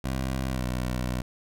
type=tone with pitch glide; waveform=15% pulse; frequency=65.41 to 62.28 Hz; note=C2 to B1; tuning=0 to +15 cents; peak=-21 dBFS; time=0.04-1.22 s; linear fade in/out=5 ms; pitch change=-85 cents; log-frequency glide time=0.5-0.63 s; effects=none